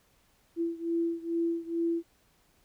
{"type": "beating tone pair", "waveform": "sine", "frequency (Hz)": [334.6, 336.9], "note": ["E4", "E4"], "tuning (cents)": [26, 38], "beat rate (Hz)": 2.3, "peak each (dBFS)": [-30, -32], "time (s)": [0.56, 2.03], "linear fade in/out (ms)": 50, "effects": ["pink hiss -67 dBFS RMS until 2.64 s"]}